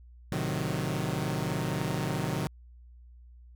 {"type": "chord", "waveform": "sawtooth", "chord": "A diminished seventh", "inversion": "none", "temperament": "equal with one note detuned", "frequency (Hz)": [110, 130.81, 154.22, 185], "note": ["A2", "C3", "Eb3", "Gb3"], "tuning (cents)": [0, 0, -15, 0], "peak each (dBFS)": [-34, -30, -29, -31], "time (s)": [0.32, 2.47], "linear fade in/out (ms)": 0, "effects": ["added 60 Hz sine -49 dBFS peak until 3.55 s"]}